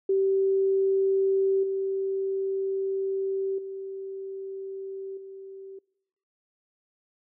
sine tone with level steps, 387.3 Hz, G4, 21 cents flat, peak -20 / -25 / -33 / -39 dBFS, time 0.09-5.79 s, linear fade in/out 5 ms, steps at 1.63 / 3.58 / 5.17 s, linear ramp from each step 5 ms, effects noise-tail reverb RT60 1.0 s tail -25 dB re dry

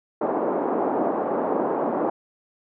pink band-pass noise, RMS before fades -24 dBFS, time 0.21-2.1 s, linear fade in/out 5 ms, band 270 to 940 Hz, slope 24 dB/octave, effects none

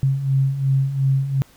sine beating tone pair, 133.3 / 136.1 Hz, C3 / C#3, +33 / -31 cents, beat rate 2.8 Hz, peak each -23 / -17 dBFS, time 0.03-1.42 s, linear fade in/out 0 ms, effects pink hiss -52 dBFS RMS until 1.56 s

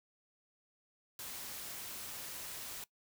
white noise, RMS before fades -45 dBFS, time 1.19-2.84 s, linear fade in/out 2 ms, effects noise-tail reverb RT60 0.1 s tail -20 dB re dry

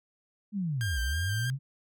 sine linear two-way sweep, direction down then up, 214.4 to 56.2 to 141.6 Hz, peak -28 dBFS, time 0.52-1.59 s, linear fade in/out 50 ms, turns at 1 s
sawtooth tone with vibrato, 1588 Hz, G6, 22 cents sharp, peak -30 dBFS, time 0.81-1.5 s, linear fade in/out 0 ms, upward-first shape square, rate 3.1 Hz, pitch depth 15 cents each way
effects none

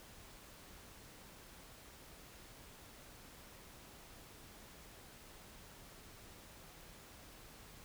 silence, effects pink hiss -57 dBFS RMS until 7.84 s

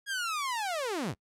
sawtooth linear sweep, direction down, 1661.2 to 72.1 Hz, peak -27 dBFS, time 0.06-1.15 s, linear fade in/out 50 ms, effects noise-tail reverb RT60 0.1 s tail -25 dB re dry + low-pass 11000 Hz 12 dB/octave

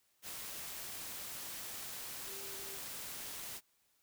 sine tone in noise, 391.9 Hz, G4, in tune, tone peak -53 dBFS, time 2.25-2.8 s, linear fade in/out 50 ms, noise white, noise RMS -45 dBFS, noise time 0.22-3.61 s, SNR -11 dB, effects white hiss -75 dBFS RMS until 4.02 s

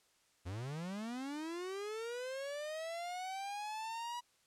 45% pulse linear sweep, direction up, 82.41 to 974 Hz, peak -40 dBFS, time 0.45-4.21 s, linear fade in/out 20 ms, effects white hiss -72 dBFS RMS until 4.46 s + low-pass 9000 Hz 12 dB/octave

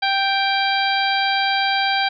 harmonic tone with a mistuned harmonic, 784 Hz, G5, in tune, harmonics 1 / 2 / 3 / 4 / 5 / 6, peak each -20 / -23 / -25 / -26 / -27 / -28 dBFS, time 0.02-2.09 s, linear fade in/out 10 ms, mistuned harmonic 4, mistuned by +39 cents, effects none

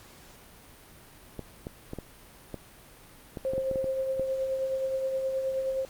clicks, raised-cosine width 2 ms, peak -22 dBFS, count 12, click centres 1.393 / 1.669 / 1.934 / 1.987 / 2.543 / 3.372 / 3.535 / 3.58 / 3.713 / 3.758 / 3.843 / 4.196 s
sine tone with tremolo, 530 Hz, C5, 22 cents sharp, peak -25 dBFS, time 3.45-5.85 s, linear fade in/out 0 ms, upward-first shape triangle, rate 9.5 Hz, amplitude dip 45%
effects pink hiss -52 dBFS RMS until 5.89 s + Opus 48 kbps

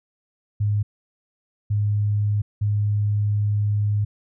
sine tone bursts at uneven times, 103.83 Hz, G#2, in tune, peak -18 dBFS, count 3, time 0.6-0.83 / 1.7-2.42 / 2.61-4.05 s, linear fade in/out 10 ms, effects none

